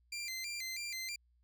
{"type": "tone with vibrato", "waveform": "20% pulse", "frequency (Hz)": 2217, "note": "C#7", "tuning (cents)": 0, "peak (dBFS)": -34, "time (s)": [0.12, 1.16], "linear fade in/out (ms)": 5, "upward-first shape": "square", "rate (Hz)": 3.1, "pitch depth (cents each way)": 120, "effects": ["added 60 Hz sine -68 dBFS peak until 1.43 s"]}